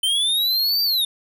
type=linear two-way sweep; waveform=square; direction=up then down; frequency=3072 to 4700 to 3575 Hz; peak=-18 dBFS; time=0.03-1.05 s; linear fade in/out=5 ms; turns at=0.83 s; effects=none